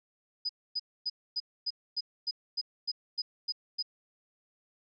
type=tone bursts; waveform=sine; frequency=4978 Hz; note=D#8; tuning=in tune; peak=-29 dBFS; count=12; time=0.45-3.826 s; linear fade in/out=10 ms; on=43 ms; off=260 ms; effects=none